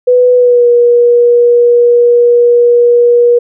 sine tone with pitch glide, 496.1 to 479.5 Hz, B4 to A#4, +8 to +49 cents, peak -3 dBFS, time 0.07-3.39 s, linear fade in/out 10 ms, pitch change -59 cents, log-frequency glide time 0.35-0.68 s, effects none

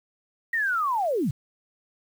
sine linear sweep, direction down, 1900 to 106.9 Hz, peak -22 dBFS, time 0.53-1.31 s, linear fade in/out 5 ms, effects 8-bit

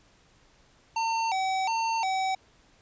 square tone with vibrato, 830.6 Hz, G#5, in tune, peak -26 dBFS, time 0.96-2.35 s, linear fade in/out 5 ms, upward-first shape square, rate 1.4 Hz, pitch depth 150 cents each way, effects pink hiss -61 dBFS RMS until 2.81 s + resampled to 16000 Hz

